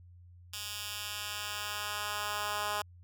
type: tone with high-pass filter sweep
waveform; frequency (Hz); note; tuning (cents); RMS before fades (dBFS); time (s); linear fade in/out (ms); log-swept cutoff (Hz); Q
10% pulse; 207.7; G#3; 0; -37; 0.53-2.82; 5; 3300 to 880; 0.93
effects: added 88 Hz sine -52 dBFS peak until 3.03 s